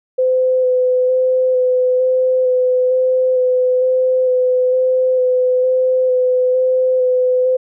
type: tone with vibrato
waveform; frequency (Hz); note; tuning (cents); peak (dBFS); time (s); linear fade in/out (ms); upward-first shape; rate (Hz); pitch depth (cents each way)
sine; 509; C5; -48; -11; 0.18-7.57; 10; square; 1.1; 12
effects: none